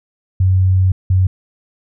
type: tone pair in turn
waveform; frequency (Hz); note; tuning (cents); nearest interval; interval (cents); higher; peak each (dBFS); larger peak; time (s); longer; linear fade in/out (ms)
sine; 93.5 / 93.17; F#2 / F#2; +19 / +13; unison; 6; first; -9; neither; 0.4-0.92 / 1.1-1.27; first; 5
effects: none